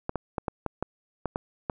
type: clicks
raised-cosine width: 1 ms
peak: -14 dBFS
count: 9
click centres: 0.094 / 0.157 / 0.382 / 0.482 / 0.663 / 0.826 / 1.257 / 1.359 / 1.698 s
effects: none